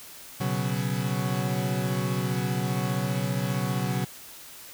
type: chord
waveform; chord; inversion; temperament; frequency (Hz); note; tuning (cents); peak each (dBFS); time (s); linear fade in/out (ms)
40% pulse; B suspended second; none; equal; 123.47 / 138.59 / 185; B2 / C#3 / F#3; 0 / 0 / 0; -29; 0.4-4.05; 10
effects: white hiss -45 dBFS RMS until 4.73 s